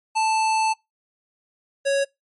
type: tone pair in turn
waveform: square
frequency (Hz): 880 / 554.4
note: A5 / C#5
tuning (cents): 0 / 0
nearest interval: minor sixth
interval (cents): 800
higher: first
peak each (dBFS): -19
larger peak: neither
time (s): 0.15-0.74 / 1.85-2.05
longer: first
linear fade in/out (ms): 20
effects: noise-tail reverb RT60 0.2 s tail -26 dB re dry + MP3 48 kbps

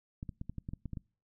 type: clicks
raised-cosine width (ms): 5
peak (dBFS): -27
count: 10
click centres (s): 0.229 / 0.292 / 0.414 / 0.496 / 0.583 / 0.689 / 0.735 / 0.857 / 0.933 / 0.972
effects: noise-tail reverb RT60 0.4 s tail -26 dB re dry

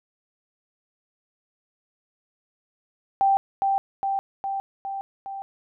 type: tone with echo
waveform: sine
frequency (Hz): 784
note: G5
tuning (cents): 0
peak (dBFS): -16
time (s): 3.21-3.37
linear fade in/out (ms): 0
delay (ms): 410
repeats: 5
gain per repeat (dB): -3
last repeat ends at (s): 5.42
effects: none

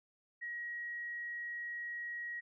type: tone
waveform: sine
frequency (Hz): 1900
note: A#6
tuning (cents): +33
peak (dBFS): -39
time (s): 0.41-2.41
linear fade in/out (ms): 20
effects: none

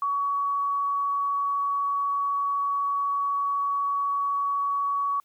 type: tone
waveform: sine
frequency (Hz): 1127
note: C#6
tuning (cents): +28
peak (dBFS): -23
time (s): 0.02-5.2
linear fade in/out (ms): 2
effects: white hiss -68 dBFS RMS until 5.24 s

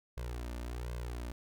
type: tone with flanger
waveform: sawtooth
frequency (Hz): 59.8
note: A#1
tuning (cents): +45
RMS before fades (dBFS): -40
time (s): 0.17-1.32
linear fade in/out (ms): 5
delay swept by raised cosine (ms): 1.9 to 3.4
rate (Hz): 1.3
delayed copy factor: +0.85
effects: none

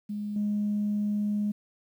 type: tone with level steps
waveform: sine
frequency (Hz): 207.7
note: G#3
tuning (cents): 0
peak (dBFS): -30 / -24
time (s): 0.09-1.52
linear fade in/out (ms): 10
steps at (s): 0.36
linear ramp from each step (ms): 2
effects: tanh soft clip ceiling -21 dBFS + 10-bit

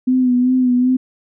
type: tone with vibrato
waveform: sine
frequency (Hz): 251.8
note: B3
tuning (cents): +34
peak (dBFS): -11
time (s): 0.07-0.97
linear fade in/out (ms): 10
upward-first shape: sine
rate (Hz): 2.6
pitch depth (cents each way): 38
effects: none

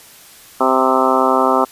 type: harmonic tone with a mistuned harmonic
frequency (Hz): 130.81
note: C3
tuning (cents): 0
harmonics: 2 / 3 / 4 / 5 / 6 / 7 / 8 / 9 / 10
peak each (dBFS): -20 / -20 / -20 / -20 / -20 / -20 / -20 / -20 / -20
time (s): 0.6-1.65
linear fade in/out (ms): 10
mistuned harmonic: 9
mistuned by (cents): +17
effects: white hiss -42 dBFS RMS until 1.71 s + resampled to 32000 Hz

